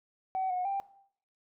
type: tone with pitch steps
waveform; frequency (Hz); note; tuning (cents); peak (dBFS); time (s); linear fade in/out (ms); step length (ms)
sine; 757 / 728 / 789; F#5 / F#5 / G5; +39 / -28 / +11; -28; 0.35-0.8; 0; 150
effects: noise-tail reverb RT60 0.6 s tail -17 dB re dry + tanh soft clip ceiling -25 dBFS